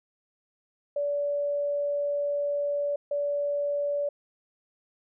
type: tone pair in turn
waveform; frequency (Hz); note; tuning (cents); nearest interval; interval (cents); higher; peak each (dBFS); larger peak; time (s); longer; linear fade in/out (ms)
sine; 576 / 576; D5 / D5; -34 / -34; unison; 0; neither; -25; neither; 0.96-2.96 / 3.11-4.09; first; 5
effects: none